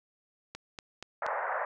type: click train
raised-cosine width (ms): 0.2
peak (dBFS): -23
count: 4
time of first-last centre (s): 0.55-1.264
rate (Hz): 4.2
type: band-pass noise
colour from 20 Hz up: pink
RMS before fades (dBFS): -33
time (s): 1.22-1.65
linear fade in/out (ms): 2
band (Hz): 540 to 1800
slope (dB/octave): 48
effects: none